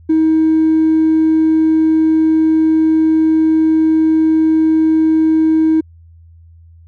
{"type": "tone with hard clipping", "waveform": "sine", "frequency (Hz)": 317.5, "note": "D#4", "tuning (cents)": 35, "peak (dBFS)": -9, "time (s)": [0.09, 5.81], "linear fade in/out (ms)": 10, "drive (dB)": 1, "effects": ["added 83 Hz sine -39 dBFS peak until 6.87 s"]}